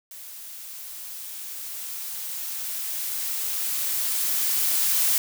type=noise with level ramp; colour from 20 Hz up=blue; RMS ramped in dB=-41 to -21 dBFS; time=0.11-5.18 s; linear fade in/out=2 ms; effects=none